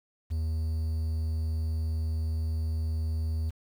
triangle tone with quantisation, 79.8 Hz, D#2, 44 cents sharp, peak -25 dBFS, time 0.3-3.51 s, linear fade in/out 20 ms, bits 9, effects none

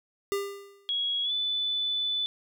square tone with exponential decay, 400 Hz, G4, 35 cents sharp, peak -25 dBFS, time 0.32-0.92 s, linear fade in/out 0 ms, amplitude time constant 130 ms
sine tone with pitch glide, 3322 to 3493 Hz, G#7 to A7, 0 to -13 cents, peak -26 dBFS, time 0.89-2.26 s, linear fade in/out 0 ms, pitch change +87 cents, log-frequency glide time 1.23-1.32 s
effects none

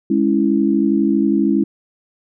sine chord, C# minor, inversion second, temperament equal, 207.7 / 277.2 / 329.6 Hz, G#3 / C#4 / E4, 0 / 0 / 0 cents, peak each -17 dBFS, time 0.1-1.64 s, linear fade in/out 5 ms, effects none

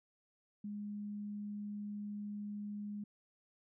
sine tone, 206.6 Hz, G#3, 9 cents flat, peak -40 dBFS, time 0.64-3.04 s, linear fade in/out 5 ms, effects none

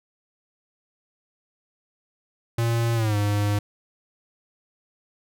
square tone with pitch glide, 116.3 to 103.01 Hz, A#2 to G#2, -4 to -14 cents, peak -21 dBFS, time 2.58-3.59 s, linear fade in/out 5 ms, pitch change -210 cents, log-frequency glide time 2.95-3.16 s, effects none

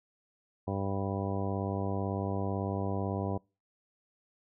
harmonic tone, 98 Hz, G2, in tune, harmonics 1 / 2 / 3 / 4 / 5 / 6 / 7 / 8 / 10, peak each -34 / -37 / -39 / -40 / -41 / -42 / -42 / -43 / -44 dBFS, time 0.67-3.38 s, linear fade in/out 10 ms, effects noise-tail reverb RT60 0.3 s tail -25 dB re dry

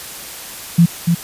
sine tone with echo, 169.9 Hz, F3, 47 cents flat, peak -5 dBFS, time 0.78-0.86 s, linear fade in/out 10 ms, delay 290 ms, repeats 1, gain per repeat -5 dB, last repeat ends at 1.15 s, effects white hiss -31 dBFS RMS until 1.23 s + resampled to 32000 Hz

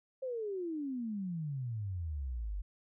sine exponential sweep, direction down, 537 to 45.96 Hz, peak -35 dBFS, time 0.22-2.62 s, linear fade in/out 10 ms, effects none

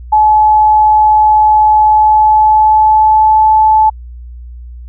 sine tone with pitch glide, 856 to 867.4 Hz, A5 to A5, -48 to -25 cents, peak -4 dBFS, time 0.12-3.9 s, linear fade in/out 10 ms, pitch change +23 cents, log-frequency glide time 1.8-3.46 s, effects added 60 Hz sine -26 dBFS peak until 4.88 s

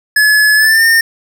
square tone with pitch glide, 1708 to 1820 Hz, G#6 to A#6, +48 to -42 cents, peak -7 dBFS, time 0.16-1.01 s, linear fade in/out 5 ms, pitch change +110 cents, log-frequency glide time 0.55-0.85 s, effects none

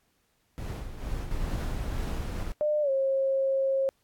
brown noise with tremolo, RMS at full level -33 dBFS, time 0.58-2.52 s, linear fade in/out 0 ms, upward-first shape sine, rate 2.2 Hz, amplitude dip 60%
brown noise, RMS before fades -32 dBFS, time 1.31-2.43 s, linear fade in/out 2 ms
sine tone with pitch glide, 601 to 538.5 Hz, D5 to C5, +40 to +50 cents, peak -23 dBFS, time 2.61-3.89 s, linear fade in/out 0 ms, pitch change -190 cents, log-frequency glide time 2.82-2.9 s
effects pink hiss -71 dBFS RMS until 4.03 s + AAC 64 kbps

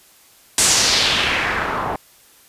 white noise with low-pass filter sweep, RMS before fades -18 dBFS, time 0.58-1.96 s, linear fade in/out 2 ms, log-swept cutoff 8600 to 840 Hz, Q 2.1, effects white hiss -50 dBFS RMS until 2.48 s + resampled to 32000 Hz

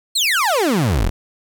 30% pulse exponential sweep, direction down, 4435 to 34.59 Hz, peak -12 dBFS, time 0.15-1.1 s, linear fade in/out 10 ms, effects 9-bit

